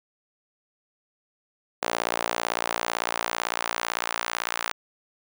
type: tone with high-pass filter sweep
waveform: sawtooth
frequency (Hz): 57.9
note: A#1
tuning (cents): -11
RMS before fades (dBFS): -29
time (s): 1.82-4.72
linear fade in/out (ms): 5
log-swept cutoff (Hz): 620 to 1200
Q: 1.1
effects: none